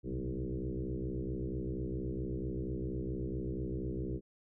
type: tone with frequency modulation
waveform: sine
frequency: 124.9 Hz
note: B2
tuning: 20 cents sharp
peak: -34 dBFS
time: 0.03-4.21 s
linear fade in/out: 50 ms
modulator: 64.4 Hz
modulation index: 4.6
effects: none